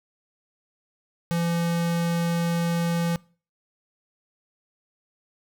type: tone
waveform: square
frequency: 169.7 Hz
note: F3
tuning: 49 cents flat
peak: -23 dBFS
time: 1.31-3.16 s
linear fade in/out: 0 ms
effects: noise-tail reverb RT60 0.4 s tail -23 dB re dry